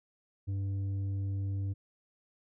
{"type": "tone with tanh clipping", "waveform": "triangle", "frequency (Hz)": 98, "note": "G2", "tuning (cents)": 0, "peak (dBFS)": -32, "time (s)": [0.47, 1.74], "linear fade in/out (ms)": 20, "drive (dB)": 10, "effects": []}